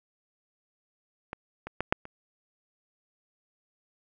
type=clicks; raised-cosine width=0.5 ms; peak=-20 / -22 / -13 / -6 / -27 dBFS; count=5; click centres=1.331 / 1.67 / 1.806 / 1.925 / 2.054 s; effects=none